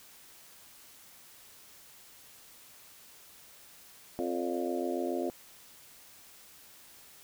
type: harmonic tone with a mistuned harmonic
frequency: 87.31 Hz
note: F2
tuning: in tune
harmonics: 3 / 4 / 5 / 6 / 7 / 8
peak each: -36 / -34 / -39 / -40 / -39 / -40 dBFS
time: 4.19-5.3 s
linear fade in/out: 0 ms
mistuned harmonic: 6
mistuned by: +84 cents
effects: white hiss -55 dBFS RMS until 7.23 s